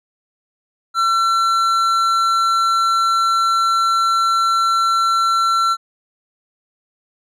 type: tone with tanh clipping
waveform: triangle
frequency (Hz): 1350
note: E6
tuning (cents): +41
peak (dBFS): -15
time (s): 0.94-5.77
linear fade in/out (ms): 50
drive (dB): 14
effects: none